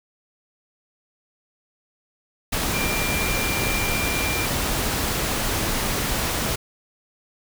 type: tone in noise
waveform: sine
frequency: 2378 Hz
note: D7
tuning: 21 cents sharp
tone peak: -27 dBFS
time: 2.73-4.46 s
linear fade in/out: 10 ms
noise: pink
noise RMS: -24 dBFS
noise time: 2.52-6.56 s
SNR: -6 dB
effects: none